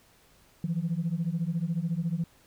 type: beating tone pair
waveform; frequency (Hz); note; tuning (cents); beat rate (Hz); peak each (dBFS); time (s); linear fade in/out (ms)
sine; 160.6 / 174.6; E3 / F3; -45 / 0; 14; -29; 0.64-2.24; 2
effects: tanh soft clip ceiling -21 dBFS + pink hiss -61 dBFS RMS until 2.46 s